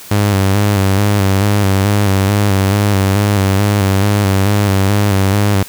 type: tone with vibrato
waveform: sawtooth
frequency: 99.7 Hz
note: G2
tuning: 30 cents sharp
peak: -6 dBFS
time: 0.11-5.63 s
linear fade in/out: 5 ms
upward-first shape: square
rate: 2.3 Hz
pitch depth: 49 cents each way
effects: white hiss -34 dBFS RMS until 5.68 s